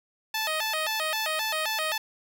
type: tone with vibrato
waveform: 10% pulse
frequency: 740 Hz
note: F#5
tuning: in tune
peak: -18 dBFS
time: 0.34-1.98 s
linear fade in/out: 5 ms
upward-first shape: square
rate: 3.8 Hz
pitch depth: 290 cents each way
effects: none